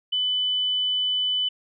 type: tone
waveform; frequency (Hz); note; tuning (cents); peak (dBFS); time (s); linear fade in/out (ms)
sine; 3000; F#7; +23; -21; 0.12-1.49; 10
effects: none